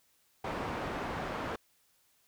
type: low-pass noise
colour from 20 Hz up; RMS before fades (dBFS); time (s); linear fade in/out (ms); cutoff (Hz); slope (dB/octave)
white; -37; 0.44-1.56; 5; 1100; 12
effects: white hiss -70 dBFS RMS until 2.27 s